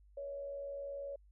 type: tone with frequency modulation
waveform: sine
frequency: 561 Hz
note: C#5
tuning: 21 cents sharp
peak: -40 dBFS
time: 0.17-1.16 s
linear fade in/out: 5 ms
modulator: 80.4 Hz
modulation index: 0.36
effects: added 50 Hz sine -60 dBFS peak until 1.31 s